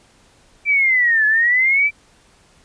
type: linear two-way sweep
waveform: sine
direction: down then up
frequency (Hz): 2346 to 1703 to 2346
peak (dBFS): -12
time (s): 0.65-1.91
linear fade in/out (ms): 50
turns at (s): 1.26
effects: pink hiss -53 dBFS RMS until 2.64 s + resampled to 22050 Hz